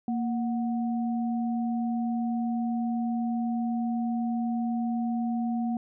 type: tone pair together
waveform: sine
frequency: 232 / 735.9 Hz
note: A#3 / F#5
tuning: -8 / -10 cents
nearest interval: octave + minor sixth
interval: 1998 cents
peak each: -26 / -36 dBFS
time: 0.08-5.77 s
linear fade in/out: 2 ms
effects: none